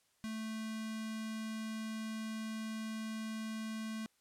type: tone with notch filter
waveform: square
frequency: 220 Hz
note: A3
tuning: in tune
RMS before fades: -41 dBFS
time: 0.24-4.06 s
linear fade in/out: 0 ms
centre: 530 Hz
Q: 0.63
effects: white hiss -74 dBFS RMS until 4.2 s + low-pass 11000 Hz 12 dB/octave